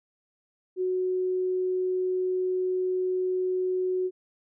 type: tone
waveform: sine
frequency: 368.9 Hz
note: F#4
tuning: 5 cents flat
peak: -24 dBFS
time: 0.76-4.11 s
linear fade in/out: 50 ms
effects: none